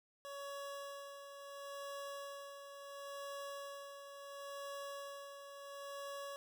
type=tone with tremolo; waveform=25% pulse; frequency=561 Hz; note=C#5; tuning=21 cents sharp; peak=-40 dBFS; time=0.25-6.36 s; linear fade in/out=0 ms; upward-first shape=sine; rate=0.72 Hz; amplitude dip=55%; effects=none